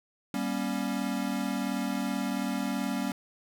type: chord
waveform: square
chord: G diminished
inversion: none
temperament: equal with one note detuned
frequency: 196 / 238.8 / 277.2 Hz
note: G3 / Bb3 / Db4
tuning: 0 / +42 / 0 cents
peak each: -34 dBFS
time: 0.34-3.12 s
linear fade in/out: 2 ms
effects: none